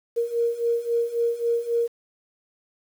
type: beating tone pair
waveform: sine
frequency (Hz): 466.2 / 469.9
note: A#4 / A#4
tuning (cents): 0 / +14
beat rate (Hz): 3.7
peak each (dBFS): -26 / -23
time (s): 0.16-1.88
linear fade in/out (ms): 20
effects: 8-bit